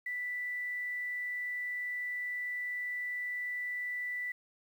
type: tone with quantisation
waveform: sine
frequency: 1975.5 Hz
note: B6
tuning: in tune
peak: -34 dBFS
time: 0.06-4.32 s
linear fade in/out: 5 ms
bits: 10
effects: none